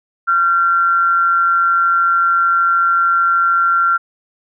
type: tone pair together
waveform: sine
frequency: 1374.7 / 1548 Hz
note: F6 / G6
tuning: -28 / -22 cents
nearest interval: major second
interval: 206 cents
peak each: -11 / -21 dBFS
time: 0.27-3.98 s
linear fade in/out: 20 ms
effects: none